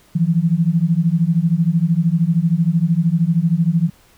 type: beating tone pair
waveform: sine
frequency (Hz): 160.8 / 173.8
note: E3 / F3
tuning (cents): -43 / -8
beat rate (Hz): 13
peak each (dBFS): -16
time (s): 0.15-3.9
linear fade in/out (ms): 10
effects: pink hiss -52 dBFS RMS until 4.17 s